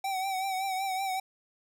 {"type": "tone with vibrato", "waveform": "square", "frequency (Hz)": 765, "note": "G5", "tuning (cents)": -42, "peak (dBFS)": -30, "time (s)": [0.04, 1.2], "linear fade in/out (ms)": 5, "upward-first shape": "triangle", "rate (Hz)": 5.3, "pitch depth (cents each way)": 58, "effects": []}